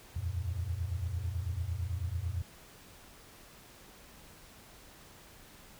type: tone cluster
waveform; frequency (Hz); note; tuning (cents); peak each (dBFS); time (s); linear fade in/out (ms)
sine; 79.3 / 88.3 / 115.8; D#2 / F2 / A#2; +33 / +20 / -11; -39 / -34 / -40; 0.16-2.42; 5
effects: pink hiss -55 dBFS RMS until 5.79 s